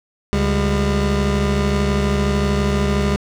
25% pulse tone pair together, 71.3 / 201 Hz, C#2 / G3, +49 / +44 cents, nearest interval octave + tritone, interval 1795 cents, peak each -15 dBFS, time 0.33-3.16 s, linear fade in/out 0 ms, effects low-pass 7000 Hz 12 dB/octave + 7-bit

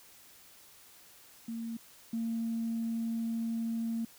sine tone pair in turn, 229.2 / 228.2 Hz, A#3 / A#3, -29 / -37 cents, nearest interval unison, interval 8 cents, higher first, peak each -35 / -30 dBFS, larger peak second, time 1.48-1.77 / 2.13-4.05 s, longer second, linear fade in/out 5 ms, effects tanh soft clip ceiling -26 dBFS + white hiss -57 dBFS RMS until 4.18 s

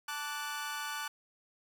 sawtooth chord, D major, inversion second, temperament equal with one note detuned, 880 / 1164.5 / 1480 Hz, A5 / D6 / F#6, 0 / -15 / 0 cents, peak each -38 / -38 / -36 dBFS, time 0.08-1.08 s, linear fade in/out 5 ms, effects none

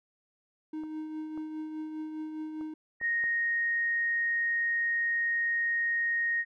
triangle tone with tremolo, 311.1 Hz, D#4, in tune, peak -31 dBFS, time 0.73-2.74 s, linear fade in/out 5 ms, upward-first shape triangle, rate 4.9 Hz, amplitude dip 45%
clicks, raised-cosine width 1 ms, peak -37 / -35 / -37 / -35 / -33 dBFS, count 5, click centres 0.836 / 1.376 / 2.611 / 3.014 / 3.24 s
sine tone, 1864.7 Hz, A#6, in tune, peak -26 dBFS, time 3-6.45 s, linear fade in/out 50 ms
effects none

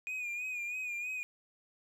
triangle tone with vibrato, 2457 Hz, D#7, 22 cents flat, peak -34 dBFS, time 0.07-1.23 s, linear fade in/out 0 ms, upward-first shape sine, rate 3.1 Hz, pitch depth 53 cents each way, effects none

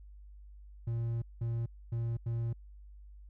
triangle tone bursts at uneven times, 116.1 Hz, A#2, 7 cents flat, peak -29 dBFS, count 4, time 0.87-1.22 / 1.41-1.66 / 1.92-2.17 / 2.26-2.53 s, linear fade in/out 5 ms, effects added 50 Hz sine -49 dBFS peak until 3.29 s

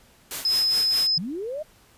white noise with tremolo, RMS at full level -30 dBFS, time 0.31-1.07 s, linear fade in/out 0 ms, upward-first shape sine, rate 4.8 Hz, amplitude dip 75%
sine tone, 5100 Hz, D#8, 42 cents sharp, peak -19 dBFS, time 0.45-1.18 s, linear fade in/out 2 ms
sine linear sweep, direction up, 142.1 to 636 Hz, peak -28 dBFS, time 1.17-1.63 s, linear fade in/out 10 ms
effects pink hiss -56 dBFS RMS until 1.97 s + resampled to 32000 Hz

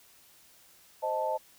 sine chord, A diminished, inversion first, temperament equal, 523.3 / 622.3 / 880 Hz, C5 / Eb5 / A5, 0 / 0 / 0 cents, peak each -34 / -32 / -31 dBFS, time 1.02-1.38 s, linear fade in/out 20 ms, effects white hiss -59 dBFS RMS until 1.58 s

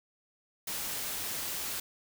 white noise, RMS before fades -36 dBFS, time 0.67-1.8 s, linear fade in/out 5 ms, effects none

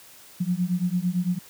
sine beating tone pair, 174.61 / 183.51 Hz, F3 / F#3, 0 / -14 cents, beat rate 8.9 Hz, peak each -25 dBFS, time 0.4-1.39 s, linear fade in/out 10 ms, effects white hiss -49 dBFS RMS until 1.49 s + high-pass 60 Hz 12 dB/octave

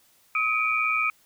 sine tone cluster, 1268 / 2316 / 2436 Hz, D#6 / D7 / D#7, +32 / -25 / -37 cents, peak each -26 dBFS, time 0.35-1.1 s, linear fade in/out 2 ms, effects white hiss -61 dBFS RMS until 1.25 s

